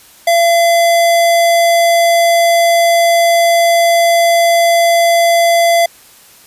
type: tone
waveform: square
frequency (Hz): 680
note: F5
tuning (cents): -46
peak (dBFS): -8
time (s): 0.27-5.86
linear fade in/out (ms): 5
effects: white hiss -42 dBFS RMS until 6.46 s + resampled to 32000 Hz